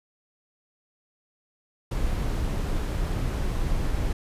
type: noise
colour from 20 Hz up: brown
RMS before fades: -26 dBFS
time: 1.91-4.13 s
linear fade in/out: 5 ms
effects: resampled to 32000 Hz

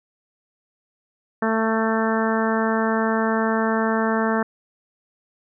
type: harmonic tone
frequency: 222.5 Hz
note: A3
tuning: 20 cents sharp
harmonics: 1 / 2 / 3 / 4 / 5 / 6 / 7 / 8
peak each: -22 / -25 / -27 / -28 / -29 / -30 / -30 / -31 dBFS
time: 1.42-4.43 s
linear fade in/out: 5 ms
effects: none

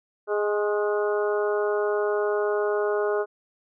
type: harmonic tone with a mistuned harmonic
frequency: 207.7 Hz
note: G#3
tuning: in tune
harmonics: 2 / 3 / 4 / 5 / 6 / 7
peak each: -23 / -29 / -35 / -36 / -35 / -35 dBFS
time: 0.27-3.26 s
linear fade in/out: 50 ms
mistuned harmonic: 5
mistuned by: +34 cents
effects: none

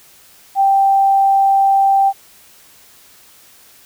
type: tone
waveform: sine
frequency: 784 Hz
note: G5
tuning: in tune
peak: -9 dBFS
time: 0.55-2.13 s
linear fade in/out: 50 ms
effects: white hiss -46 dBFS RMS until 3.85 s

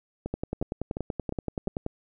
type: two click trains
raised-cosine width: 2 ms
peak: -16 / -18 dBFS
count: 17 / 5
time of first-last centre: 0.34-1.864 / 0.26-1.678 s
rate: 10.5 / 2.82 Hz
effects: none

